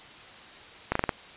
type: slowing click train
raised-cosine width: 0.5 ms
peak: -9 dBFS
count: 5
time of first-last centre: 0.92-1.092 s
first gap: 34 ms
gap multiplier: 1.16
effects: white hiss -47 dBFS RMS until 1.36 s + resampled to 8000 Hz